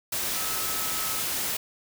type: tone in noise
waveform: sine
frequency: 1291 Hz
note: E6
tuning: 37 cents flat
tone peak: -38 dBFS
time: 0.36-1.2 s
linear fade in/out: 5 ms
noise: white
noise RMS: -29 dBFS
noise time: 0.12-1.57 s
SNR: -12 dB
effects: none